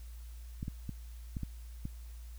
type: clicks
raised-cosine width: 5 ms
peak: -25 dBFS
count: 6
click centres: 0.629 / 0.681 / 0.893 / 1.368 / 1.433 / 1.854 s
effects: added 58 Hz sine -44 dBFS peak until 2.38 s + white hiss -62 dBFS RMS until 2.38 s